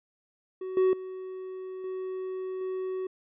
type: tone with level steps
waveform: triangle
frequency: 374.3 Hz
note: F#4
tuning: 20 cents sharp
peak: -31 / -18 / -34 / -30 / -28 dBFS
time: 0.61-3.07 s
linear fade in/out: 5 ms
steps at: 0.77 / 0.93 / 1.84 / 2.61 s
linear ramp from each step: 2 ms
effects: resampled to 8000 Hz